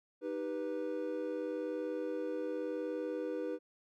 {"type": "chord", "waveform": "triangle", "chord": "Eb augmented", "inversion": "none", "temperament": "equal with one note detuned", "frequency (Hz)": [311.1, 392, 491.3], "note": ["Eb4", "G4", "B4"], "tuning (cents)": [0, 0, -9], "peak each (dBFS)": [-38, -40, -36], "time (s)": [0.21, 3.59], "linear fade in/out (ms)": 50, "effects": []}